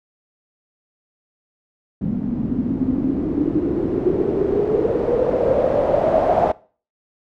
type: noise with low-pass filter sweep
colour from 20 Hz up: white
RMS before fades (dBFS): -19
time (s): 2.01-6.52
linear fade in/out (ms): 5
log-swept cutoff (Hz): 210 to 690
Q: 6.5
effects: noise-tail reverb RT60 0.4 s tail -21 dB re dry